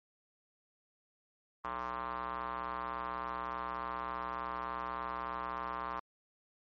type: tone with band-pass filter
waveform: square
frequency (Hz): 61.7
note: B1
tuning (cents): -1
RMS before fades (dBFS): -39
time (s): 1.64-6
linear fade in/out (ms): 5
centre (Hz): 1100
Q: 4.7
effects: MP3 32 kbps